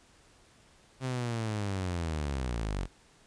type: linear sweep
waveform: sawtooth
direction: down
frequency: 132.3 to 42.79 Hz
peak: -27 dBFS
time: 1-2.88 s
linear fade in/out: 50 ms
effects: pink hiss -61 dBFS RMS until 3.26 s + resampled to 22050 Hz